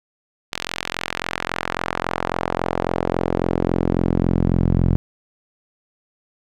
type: tone with band-pass filter sweep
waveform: sawtooth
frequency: 43.65 Hz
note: F1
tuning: in tune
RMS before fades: -21 dBFS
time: 0.52-4.96 s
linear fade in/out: 0 ms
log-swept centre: 3500 to 140 Hz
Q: 0.95
effects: none